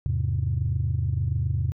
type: chord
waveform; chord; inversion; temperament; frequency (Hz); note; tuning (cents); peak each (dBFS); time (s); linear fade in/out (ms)
sine; E augmented; none; equal; 82.41 / 103.83 / 130.81; E2 / G#2 / B#2; 0 / 0 / 0; -26; 0.06-1.72; 0
effects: tanh soft clip ceiling -15 dBFS